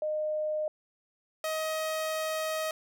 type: tone pair in turn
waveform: sine / sawtooth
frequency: 613 / 630.6 Hz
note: D#5 / D#5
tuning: -26 / +23 cents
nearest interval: unison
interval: 49 cents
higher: second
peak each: -28 / -26 dBFS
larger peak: second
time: 0.02-0.68 / 1.44-2.71 s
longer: second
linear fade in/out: 2 ms
effects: none